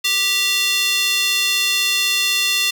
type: tone with high-pass filter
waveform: square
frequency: 392 Hz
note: G4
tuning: in tune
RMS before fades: -18 dBFS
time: 0.04-2.71 s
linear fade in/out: 10 ms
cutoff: 3100 Hz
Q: 2.3
effects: none